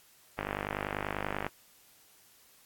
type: click train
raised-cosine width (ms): 0.5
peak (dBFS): -17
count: 55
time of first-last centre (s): 0.39-1.466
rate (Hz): 50.2
effects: white hiss -61 dBFS RMS until 2.65 s + AAC 64 kbps